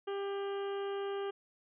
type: harmonic tone with a mistuned harmonic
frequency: 397.3 Hz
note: G4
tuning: 23 cents sharp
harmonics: 1 / 2 / 3 / 4 / 5 / 6 / 7 / 8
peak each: -35 / -45 / -47 / -51 / -58 / -60 / -54 / -55 dBFS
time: 0.07-1.31 s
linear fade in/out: 10 ms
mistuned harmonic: 7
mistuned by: +39 cents
effects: none